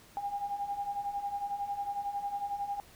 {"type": "beating tone pair", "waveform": "sine", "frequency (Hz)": [800, 811], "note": ["G5", "G#5"], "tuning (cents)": [35, -41], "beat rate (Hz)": 11, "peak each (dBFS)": [-39, -34], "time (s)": [0.17, 2.8], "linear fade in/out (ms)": 0, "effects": ["pink hiss -57 dBFS RMS until 2.95 s"]}